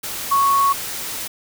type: tone in noise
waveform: sine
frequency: 1108 Hz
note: C#6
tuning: 1 cent flat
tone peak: -13 dBFS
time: 0.31-0.73 s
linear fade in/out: 10 ms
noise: white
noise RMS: -28 dBFS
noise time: 0.03-1.28 s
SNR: +12 dB
effects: none